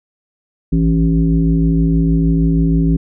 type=tone with frequency modulation; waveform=sine; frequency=164.81 Hz; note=E3; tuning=in tune; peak=-10 dBFS; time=0.72-2.97 s; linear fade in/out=10 ms; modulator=112 Hz; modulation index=1.1; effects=none